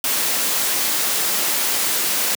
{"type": "noise", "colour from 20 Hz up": "white", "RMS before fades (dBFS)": -20, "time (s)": [0.04, 2.35], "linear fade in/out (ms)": 2, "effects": ["high-pass 200 Hz 12 dB/octave"]}